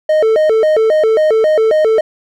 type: tone with vibrato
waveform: triangle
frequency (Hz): 523.3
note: C5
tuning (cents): 0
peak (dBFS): -6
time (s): 0.09-2.01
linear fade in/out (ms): 5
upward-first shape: square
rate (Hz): 3.7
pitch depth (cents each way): 290
effects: none